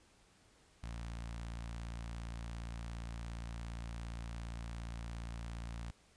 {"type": "tone with notch filter", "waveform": "sawtooth", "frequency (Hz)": 57.3, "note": "A#1", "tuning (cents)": -29, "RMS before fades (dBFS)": -44, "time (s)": [0.83, 5.91], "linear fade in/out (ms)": 5, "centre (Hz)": 400, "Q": 0.89, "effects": ["pink hiss -67 dBFS RMS until 6.16 s", "resampled to 22050 Hz"]}